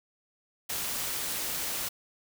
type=noise; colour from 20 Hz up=white; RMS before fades=-33 dBFS; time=0.69-1.89 s; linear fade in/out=10 ms; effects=none